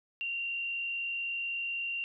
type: tone with frequency modulation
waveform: sine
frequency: 2764 Hz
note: F7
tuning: 19 cents flat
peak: -32 dBFS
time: 0.21-2.04 s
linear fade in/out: 0 ms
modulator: 47.9 Hz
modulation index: 0.72
effects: none